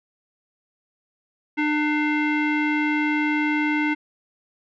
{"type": "tone with low-pass filter", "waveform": "square", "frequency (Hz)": 300, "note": "D4", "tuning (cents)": 37, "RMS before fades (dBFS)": -22, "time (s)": [1.57, 3.95], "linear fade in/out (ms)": 20, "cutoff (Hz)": 2200, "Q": 4.5, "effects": []}